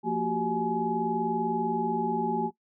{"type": "tone cluster", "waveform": "sine", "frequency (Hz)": [174.1, 229.7, 369.6, 389.9, 844], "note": ["F3", "A#3", "F#4", "G4", "G#5"], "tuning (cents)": [-5, -25, -2, -9, 28], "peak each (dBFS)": [-35, -31, -34, -33, -29], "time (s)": [0.03, 2.51], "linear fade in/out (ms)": 50, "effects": ["noise-tail reverb RT60 0.1 s tail -18 dB re dry"]}